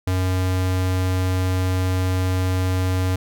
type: tone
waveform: square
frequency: 92.5 Hz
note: F#2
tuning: in tune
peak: -19 dBFS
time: 0.07-3.16 s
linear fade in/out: 5 ms
effects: none